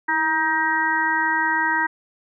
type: harmonic tone with a mistuned harmonic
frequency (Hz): 315.2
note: D#4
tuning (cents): +23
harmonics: 1 / 3 / 4 / 5 / 6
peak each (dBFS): -31 / -22 / -33 / -23 / -23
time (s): 0.08-1.87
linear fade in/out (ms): 10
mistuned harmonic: 1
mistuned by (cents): +47
effects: none